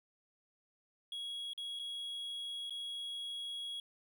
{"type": "tone with dropouts", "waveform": "triangle", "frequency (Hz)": 3322, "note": "G#7", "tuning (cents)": 0, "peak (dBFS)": -38, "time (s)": [1.12, 3.8], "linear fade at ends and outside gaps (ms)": 2, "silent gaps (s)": [[1.534, 1.577], [1.791, 1.795], [2.697, 2.706]], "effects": []}